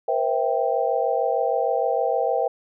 sine chord, C dominant seventh, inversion third, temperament equal with one note detuned, 476.8 / 523.3 / 659.3 / 784 Hz, Bb4 / C5 / E5 / G5, +39 / 0 / 0 / 0 cents, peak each -25 dBFS, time 0.08-2.48 s, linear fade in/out 5 ms, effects none

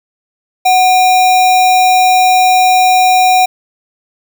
sine tone with sample-and-hold, 740 Hz, F#5, in tune, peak -5 dBFS, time 0.65-3.46 s, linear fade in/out 10 ms, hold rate 3150 Hz, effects none

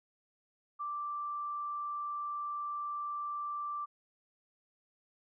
sine tone, 1174 Hz, D6, 1 cent flat, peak -35 dBFS, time 0.79-3.86 s, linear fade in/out 20 ms, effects none

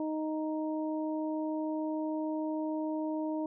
harmonic tone, 311.1 Hz, D#4, in tune, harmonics 1 / 2 / 3, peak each -32 / -38 / -42 dBFS, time 0-3.46 s, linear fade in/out 2 ms, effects none

